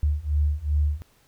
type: beating tone pair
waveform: sine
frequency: 72.7 / 75.3 Hz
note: D2 / D2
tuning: -17 / +44 cents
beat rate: 2.6 Hz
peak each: -24 / -23 dBFS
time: 0.03-1.02 s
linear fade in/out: 0 ms
effects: pink hiss -61 dBFS RMS until 1.27 s